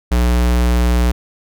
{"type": "tone", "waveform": "square", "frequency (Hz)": 60.3, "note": "B1", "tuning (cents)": -41, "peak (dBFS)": -12, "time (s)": [0.11, 1.12], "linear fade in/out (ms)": 10, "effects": []}